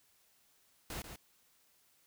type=noise with echo; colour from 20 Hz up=pink; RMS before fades=-42 dBFS; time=0.9-1.02 s; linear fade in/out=2 ms; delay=140 ms; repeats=1; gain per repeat=-7 dB; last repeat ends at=1.16 s; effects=white hiss -70 dBFS RMS until 2.06 s